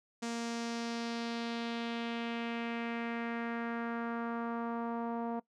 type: tone with low-pass filter sweep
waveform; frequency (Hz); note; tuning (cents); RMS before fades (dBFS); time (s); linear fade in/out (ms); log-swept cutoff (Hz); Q
sawtooth; 233.1; A#3; 0; -37; 0.22-5.4; 10; 7000 to 850; 2
effects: noise-tail reverb RT60 0.1 s tail -20 dB re dry